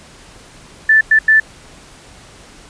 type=tone bursts at uneven times; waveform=sine; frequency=1760 Hz; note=A6; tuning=in tune; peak=-6 dBFS; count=3; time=0.89-1.01 / 1.11-1.19 / 1.28-1.4 s; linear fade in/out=5 ms; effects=pink hiss -41 dBFS RMS until 2.69 s + resampled to 22050 Hz